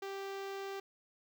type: tone with notch filter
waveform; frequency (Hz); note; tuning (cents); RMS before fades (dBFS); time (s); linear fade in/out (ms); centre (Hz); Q
sawtooth; 392; G4; 0; -42; 0.02-0.8; 5; 9900; 0.69
effects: none